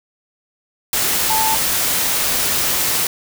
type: tone in noise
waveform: sine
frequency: 883 Hz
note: A5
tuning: 6 cents sharp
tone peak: -17 dBFS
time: 1.3-1.55 s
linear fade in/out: 2 ms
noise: white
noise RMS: -18 dBFS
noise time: 0.93-3.07 s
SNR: -2 dB
effects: none